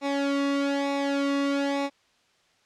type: tone with flanger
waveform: sawtooth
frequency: 280 Hz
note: C#4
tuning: 18 cents sharp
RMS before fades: -26 dBFS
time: 0.01-1.9 s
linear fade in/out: 50 ms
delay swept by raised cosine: 0.64 to 1.3 ms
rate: 1.1 Hz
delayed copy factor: -0.8
effects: white hiss -64 dBFS RMS until 2.65 s + low-pass 5000 Hz 12 dB/octave